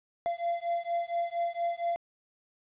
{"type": "beating tone pair", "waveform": "triangle", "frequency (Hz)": [684, 688.3], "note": ["F5", "F5"], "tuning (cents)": [-36, -25], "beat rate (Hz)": 4.3, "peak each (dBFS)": -30, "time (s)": [0.26, 1.96], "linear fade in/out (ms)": 0, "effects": ["resampled to 8000 Hz", "11-bit"]}